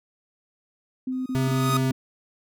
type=tone bursts; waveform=sine; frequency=257.6 Hz; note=C4; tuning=27 cents flat; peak=-25 dBFS; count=4; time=1.07-1.92 s; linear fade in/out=5 ms; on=190 ms; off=30 ms
type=tone with exponential growth; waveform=45% pulse; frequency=1244.5 Hz; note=D#6; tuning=in tune; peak=-21 dBFS; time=1.12-1.77 s; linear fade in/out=2 ms; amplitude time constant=140 ms
type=tone; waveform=square; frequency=132.7 Hz; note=C3; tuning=25 cents sharp; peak=-23 dBFS; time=1.35-1.91 s; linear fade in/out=0 ms
effects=none